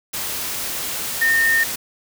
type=tone in noise; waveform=sine; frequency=1827 Hz; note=A#6; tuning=35 cents flat; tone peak=-14 dBFS; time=1.21-1.64 s; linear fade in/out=10 ms; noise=white; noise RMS=-26 dBFS; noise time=0.13-1.76 s; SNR=+9 dB; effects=none